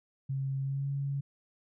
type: tone with pitch glide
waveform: sine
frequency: 135.5 to 139.39 Hz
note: C#3 to C#3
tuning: -39 to +10 cents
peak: -30 dBFS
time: 0.29-1.21 s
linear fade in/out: 10 ms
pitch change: +49 cents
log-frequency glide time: 0.61-0.88 s
effects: none